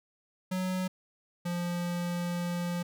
square tone pair in turn, 185 / 174.62 Hz, F#3 / F3, 0 / 0 cents, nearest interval minor second, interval 100 cents, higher first, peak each -30 / -31 dBFS, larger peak first, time 0.51-0.88 / 1.45-2.83 s, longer second, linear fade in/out 10 ms, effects none

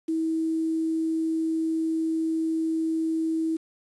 sine tone with quantisation, 322.4 Hz, E4, 38 cents flat, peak -23 dBFS, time 0.08-3.57 s, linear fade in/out 10 ms, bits 8, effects resampled to 24000 Hz

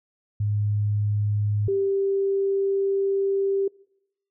sine tone pair in turn, 104 / 392.7 Hz, G#2 / G4, +3 / +3 cents, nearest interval octave + major seventh, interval 2300 cents, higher second, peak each -21 / -20 dBFS, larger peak second, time 0.4-1.68 / 1.68-3.68 s, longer second, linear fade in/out 5 ms, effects noise-tail reverb RT60 0.8 s tail -24 dB re dry

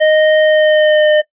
square tone with pitch glide, 620 to 607.9 Hz, D#5 to D#5, -6 to -40 cents, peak -8 dBFS, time 0-1.22 s, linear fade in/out 20 ms, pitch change -34 cents, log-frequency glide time 0.39-1.11 s, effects noise-tail reverb RT60 0.1 s tail -18 dB re dry + resampled to 8000 Hz

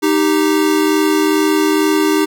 square tone pair together, 309.7 / 392 Hz, D#4 / G4, -8 / 0 cents, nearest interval major third, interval 408 cents, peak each -14 / -16 dBFS, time 0.02-2.26 s, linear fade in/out 20 ms, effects none

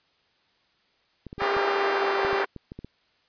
clicks, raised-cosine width 3 ms, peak -25 dBFS, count 11, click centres 1.267 / 1.329 / 1.381 / 1.419 / 1.567 / 2.249 / 2.33 / 2.563 / 2.719 / 2.79 / 2.846 s
sawtooth tone with pitch glide, 400 to 393.8 Hz, G4 to G4, +35 to +8 cents, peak -21 dBFS, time 1.38-2.46 s, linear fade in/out 50 ms, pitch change -27 cents, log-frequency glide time 1.55-2.13 s
white band-pass noise, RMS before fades -28 dBFS, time 1.4-2.45 s, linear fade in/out 5 ms, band 350 to 1700 Hz, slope 24 dB/octave
effects white hiss -66 dBFS RMS until 3.28 s + resampled to 11025 Hz

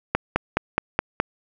click train, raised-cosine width 0.5 ms, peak -3 dBFS, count 6, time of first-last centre 0.15-1.2 s, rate 4.76 Hz, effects none

